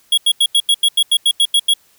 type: tone bursts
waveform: square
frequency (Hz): 3322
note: G#7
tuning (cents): 0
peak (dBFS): -10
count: 12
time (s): 0.12-1.738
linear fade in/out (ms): 5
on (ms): 56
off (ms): 86
effects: white hiss -54 dBFS RMS until 1.98 s